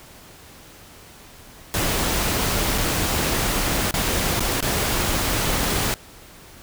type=noise with dropouts; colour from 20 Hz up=pink; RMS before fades=-22 dBFS; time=1.74-5.94 s; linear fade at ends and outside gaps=0 ms; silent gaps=2.778-2.782 / 3.909-3.941 / 4.395-4.405 / 4.605-4.626 s; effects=pink hiss -45 dBFS RMS until 6.62 s